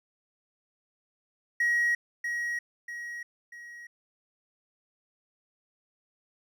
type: tone with echo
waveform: triangle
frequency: 1900 Hz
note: A#6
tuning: 33 cents sharp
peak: -20 dBFS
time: 1.6-1.95 s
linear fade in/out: 5 ms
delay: 640 ms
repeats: 3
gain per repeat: -7 dB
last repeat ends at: 3.87 s
effects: tanh soft clip ceiling -18 dBFS